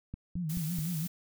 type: click train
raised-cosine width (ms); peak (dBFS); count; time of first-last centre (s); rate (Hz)
5; -26; 4; 0.14-0.788; 4.63
type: tone with vibrato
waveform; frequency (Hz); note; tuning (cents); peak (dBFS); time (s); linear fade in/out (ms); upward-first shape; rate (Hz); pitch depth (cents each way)
sine; 165.4; E3; +6; -31; 0.36-1.07; 5; sine; 6; 140
type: noise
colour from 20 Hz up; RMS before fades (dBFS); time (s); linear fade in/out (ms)
blue; -42; 0.49-1.08; 10
effects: none